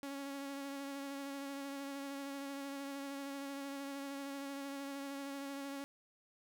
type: tone with vibrato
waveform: sawtooth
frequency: 277.7 Hz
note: C#4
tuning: 3 cents sharp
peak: -38 dBFS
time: 0.03-5.84 s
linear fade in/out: 0 ms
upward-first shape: sine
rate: 13 Hz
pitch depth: 21 cents each way
effects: none